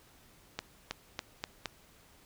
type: accelerating click train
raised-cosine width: 0.2 ms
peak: -17 dBFS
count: 5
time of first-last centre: 0.59-1.657 s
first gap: 320 ms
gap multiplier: 0.88
effects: pink hiss -61 dBFS RMS until 2.25 s